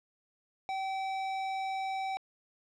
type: tone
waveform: square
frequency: 769 Hz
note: G5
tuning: 33 cents flat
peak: -33 dBFS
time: 0.69-2.17 s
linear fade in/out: 0 ms
effects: low-pass 4000 Hz 12 dB/octave